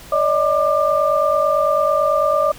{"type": "tone cluster", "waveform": "sine", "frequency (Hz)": [574, 623, 1193], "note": ["D5", "D#5", "D6"], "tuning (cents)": [-40, 2, 27], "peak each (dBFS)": -18, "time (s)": [0.12, 2.52], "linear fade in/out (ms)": 5, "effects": ["pink hiss -40 dBFS RMS until 2.58 s"]}